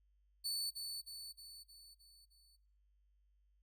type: tone with echo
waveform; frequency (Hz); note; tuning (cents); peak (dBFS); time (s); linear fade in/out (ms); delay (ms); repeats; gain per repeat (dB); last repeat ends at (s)
sawtooth; 4480; C#8; +18; -34; 0.44-0.71; 20; 310; 6; -5; 2.57
effects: noise-tail reverb RT60 0.5 s tail -20 dB re dry + added 50 Hz sine -70 dBFS peak until 3.62 s